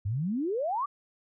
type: exponential sweep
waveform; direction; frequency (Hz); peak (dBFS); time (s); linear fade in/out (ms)
sine; up; 92.5 to 1203; -27; 0.05-0.86; 10
effects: none